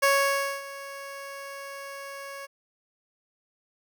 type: tone with ADSR envelope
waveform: 15% pulse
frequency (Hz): 554.4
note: C#5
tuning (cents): 0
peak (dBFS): -12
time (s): 0.02-2.47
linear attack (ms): 15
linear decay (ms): 580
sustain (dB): -19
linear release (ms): 22
effects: none